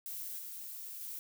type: noise with level steps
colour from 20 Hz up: violet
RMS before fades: -42 / -45 / -43 dBFS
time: 0.06-1.19 s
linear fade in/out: 0 ms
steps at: 0.39 / 1.01 s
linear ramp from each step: 2 ms
effects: none